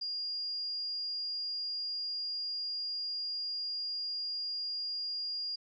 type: tone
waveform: sine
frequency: 4829 Hz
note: D8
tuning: 47 cents sharp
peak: -34 dBFS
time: 0.01-5.56 s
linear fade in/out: 10 ms
effects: none